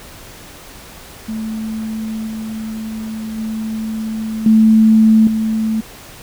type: tone with level steps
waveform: sine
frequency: 220 Hz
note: A3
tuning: in tune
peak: -20 / -22 / -19 / -6 / -14 dBFS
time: 1.28-5.81 s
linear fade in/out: 10 ms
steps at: 2.27 / 3.38 / 4.46 / 5.27 s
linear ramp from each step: 2 ms
effects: pink hiss -37 dBFS RMS until 6.22 s